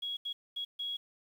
sine tone bursts at uneven times, 3322 Hz, G#7, in tune, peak -34 dBFS, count 4, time 0.02-0.17 / 0.25-0.33 / 0.56-0.65 / 0.79-0.97 s, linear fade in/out 10 ms, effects 10-bit

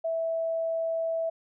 sine tone, 656 Hz, E5, 9 cents flat, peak -26 dBFS, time 0.04-1.3 s, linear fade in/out 10 ms, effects none

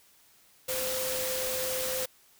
sine tone in noise, 516 Hz, C5, 24 cents flat, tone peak -33 dBFS, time 0.68-2.06 s, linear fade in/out 10 ms, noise white, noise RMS -33 dBFS, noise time 0.68-2.06 s, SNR -3 dB, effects white hiss -61 dBFS RMS until 2.39 s

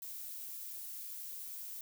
violet noise, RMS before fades -45 dBFS, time 0.02-1.81 s, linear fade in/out 2 ms, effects none

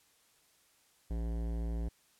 sine tone with hard clipping, 56.8 Hz, A#1, 44 cents flat, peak -35 dBFS, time 1.1-1.89 s, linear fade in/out 10 ms, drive 17 dB, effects white hiss -68 dBFS RMS until 2.19 s + low-pass 12000 Hz 12 dB/octave

